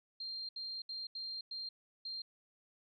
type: tone bursts at uneven times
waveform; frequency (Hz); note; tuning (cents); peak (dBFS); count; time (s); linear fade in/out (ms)
sine; 4186; C8; 0; -40; 6; 0.2-0.49 / 0.56-0.82 / 0.89-1.07 / 1.15-1.41 / 1.51-1.69 / 2.05-2.22; 5
effects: none